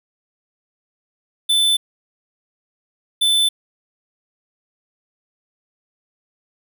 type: tone pair in turn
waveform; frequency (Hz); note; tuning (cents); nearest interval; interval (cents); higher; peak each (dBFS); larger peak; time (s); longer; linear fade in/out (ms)
square; 3520 / 3520; A7 / A7; 0 / 0; unison; 0; neither; -14; neither; 1.49-1.77 / 3.21-3.49; neither; 10
effects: none